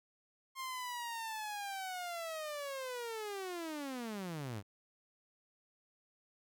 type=linear sweep; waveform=sawtooth; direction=down; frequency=1065 to 92.9 Hz; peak=-36 dBFS; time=0.55-4.63 s; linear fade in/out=50 ms; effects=none